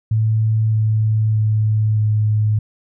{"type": "tone with pitch steps", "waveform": "sine", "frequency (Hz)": [110, 108.99, 107.99, 106.99], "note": ["A2", "A2", "A2", "A2"], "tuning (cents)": [0, -16, -32, -48], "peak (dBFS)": -13, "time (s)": [0.11, 2.59], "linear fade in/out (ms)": 5, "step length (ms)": 620, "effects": []}